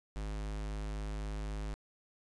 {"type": "tone", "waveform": "square", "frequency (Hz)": 51.91, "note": "G#1", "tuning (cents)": 0, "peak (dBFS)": -37, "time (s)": [0.16, 1.74], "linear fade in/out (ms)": 0, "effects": ["resampled to 22050 Hz", "11-bit"]}